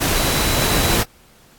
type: tone in noise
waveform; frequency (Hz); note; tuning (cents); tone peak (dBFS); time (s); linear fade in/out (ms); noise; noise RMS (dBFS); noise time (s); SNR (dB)
sine; 3951; B7; 0; -28; 0.14-0.97; 20; pink; -18; 0-1.04; -13
effects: pink hiss -51 dBFS RMS until 1.58 s + AAC 64 kbps